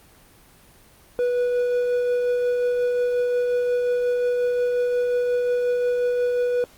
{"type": "tone with tremolo", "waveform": "triangle", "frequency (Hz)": 490, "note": "B4", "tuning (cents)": -14, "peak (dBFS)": -16, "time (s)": [1.19, 6.64], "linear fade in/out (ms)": 0, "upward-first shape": "triangle", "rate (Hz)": 5.6, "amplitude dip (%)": 25, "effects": ["pink hiss -52 dBFS RMS until 6.77 s", "Opus 24 kbps"]}